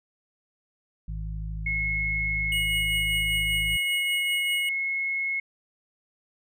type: harmonic tone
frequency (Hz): 52.7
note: G#1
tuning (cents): +26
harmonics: 1 / 2 / 3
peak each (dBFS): -31 / -39 / -38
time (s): 1.08-3.77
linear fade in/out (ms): 5
type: tone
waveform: sine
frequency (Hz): 2175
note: C#7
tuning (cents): -33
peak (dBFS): -25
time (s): 1.66-5.4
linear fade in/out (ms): 5
type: tone with tremolo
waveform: square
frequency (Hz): 2900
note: F#7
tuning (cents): -35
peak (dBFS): -26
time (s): 2.52-4.69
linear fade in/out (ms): 2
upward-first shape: triangle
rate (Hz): 5.1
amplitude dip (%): 45
effects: none